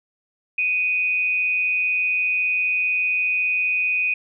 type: tone with amplitude modulation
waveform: sine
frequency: 2489 Hz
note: D#7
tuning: in tune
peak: -16 dBFS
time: 0.58-4.14 s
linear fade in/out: 5 ms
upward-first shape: sine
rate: 185 Hz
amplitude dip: 50%
effects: none